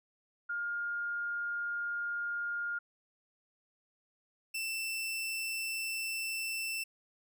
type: tone pair in turn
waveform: sine / sawtooth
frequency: 1414 / 2669 Hz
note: F6 / E7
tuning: +21 / +21 cents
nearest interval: major seventh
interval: 1100 cents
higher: second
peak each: -33 / -31 dBFS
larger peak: second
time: 0.49-2.79 / 4.54-6.84 s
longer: neither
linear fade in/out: 10 ms
effects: none